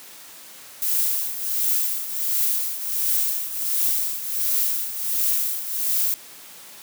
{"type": "noise with tremolo", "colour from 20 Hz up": "violet", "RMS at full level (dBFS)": -20, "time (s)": [0.82, 6.14], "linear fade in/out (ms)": 0, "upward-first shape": "triangle", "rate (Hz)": 1.4, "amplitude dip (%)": 75, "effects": ["white hiss -43 dBFS RMS until 6.82 s", "high-pass 150 Hz 12 dB/octave"]}